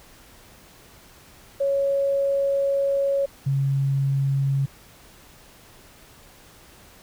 sine tone pair in turn, 554.4 / 137.29 Hz, C#5 / C#3, 0 / -16 cents, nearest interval 2 octaves, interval 2416 cents, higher first, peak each -19 dBFS, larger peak neither, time 1.6-3.26 / 3.46-4.66 s, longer first, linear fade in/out 10 ms, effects pink hiss -50 dBFS RMS until 7.02 s

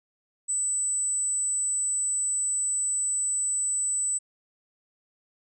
sine tone, 8000 Hz, B8, 21 cents sharp, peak -24 dBFS, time 0.48-4.19 s, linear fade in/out 20 ms, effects none

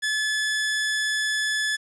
sawtooth tone, 1723 Hz, A6, 37 cents flat, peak -19 dBFS, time 0.02-1.77 s, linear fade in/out 20 ms, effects resampled to 22050 Hz + 9-bit

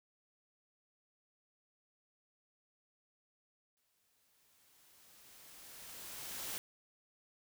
white noise with exponential growth, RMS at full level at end -41 dBFS, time 3.77-6.58 s, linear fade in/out 0 ms, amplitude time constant 610 ms, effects none

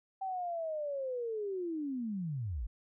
sine linear sweep, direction down, 778 to 43.65 Hz, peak -34 dBFS, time 0.21-2.67 s, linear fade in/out 10 ms, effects none

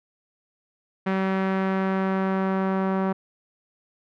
sawtooth tone with low-pass filter sweep, 191 Hz, G3, 45 cents flat, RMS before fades -24 dBFS, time 1.06-3.13 s, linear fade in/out 10 ms, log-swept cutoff 2000 to 1200 Hz, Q 1.3, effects none

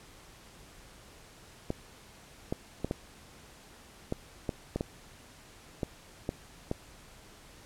clicks, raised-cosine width 2 ms, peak -17 dBFS, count 11, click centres 1.704 / 2.525 / 2.846 / 2.911 / 4.124 / 4.492 / 4.76 / 4.809 / 5.832 / 6.291 / 6.714 s, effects pink hiss -54 dBFS RMS until 7.65 s + low-pass 11000 Hz 12 dB/octave

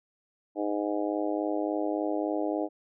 harmonic tone, 103.5 Hz, G#2, 5 cents flat, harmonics 3 / 4 / 5 / 6 / 7 / 8, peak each -30 / -35 / -35 / -34 / -37 / -40 dBFS, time 0.55-2.69 s, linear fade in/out 50 ms, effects none

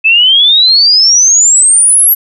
sine exponential sweep, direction up, 2580 to 11840 Hz, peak -3 dBFS, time 0.04-2.15 s, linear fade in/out 20 ms, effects none

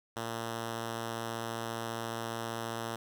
5% pulse tone, 114.8 Hz, A#2, 26 cents flat, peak -24 dBFS, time 0.16-2.96 s, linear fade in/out 5 ms, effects none

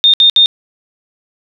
sine tone bursts, 3649 Hz, A#7, 38 cents flat, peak -4 dBFS, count 3, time 0.04-0.459 s, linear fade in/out 0 ms, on 97 ms, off 64 ms, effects none

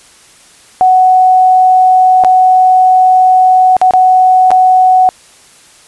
sine tone with dropouts, 743 Hz, F#5, 7 cents sharp, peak -3 dBFS, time 0.81-5.09 s, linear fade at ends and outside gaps 0 ms, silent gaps 2.238-2.247 / 3.767-3.815 / 3.909-3.936 / 4.506-4.515 s, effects white hiss -41 dBFS RMS until 5.87 s + resampled to 24000 Hz

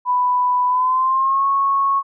sine tone with pitch glide, 992 to 1100.7 Hz, B5 to C#6, +7 to -13 cents, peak -14 dBFS, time 0.05-2.03 s, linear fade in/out 50 ms, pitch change +180 cents, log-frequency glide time 0.67-1.46 s, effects none

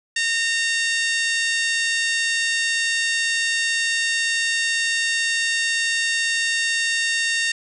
harmonic tone with a mistuned harmonic, 918 Hz, A#5, 27 cents flat, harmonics 2 / 3 / 4 / 5 / 6 / 7 / 8 / 9 / 10, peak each -22 / -26 / -28 / -30 / -32 / -33 / -34 / -35 / -36 dBFS, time 0.16-7.52 s, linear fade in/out 5 ms, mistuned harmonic 9, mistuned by -44 cents, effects none

